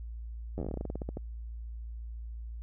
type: slowing click train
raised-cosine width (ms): 2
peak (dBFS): -23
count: 18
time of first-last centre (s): 0.58-1.171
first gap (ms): 10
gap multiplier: 1.14
effects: added 57 Hz sine -38 dBFS peak until 2.62 s